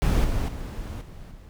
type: noise with level steps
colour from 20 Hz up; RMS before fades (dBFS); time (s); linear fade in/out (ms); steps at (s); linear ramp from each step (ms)
brown; -20 / -25 / -33 / -41 / -45; 0.02-1.49; 0; 0.24 / 0.48 / 1.01 / 1.31; 5
effects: none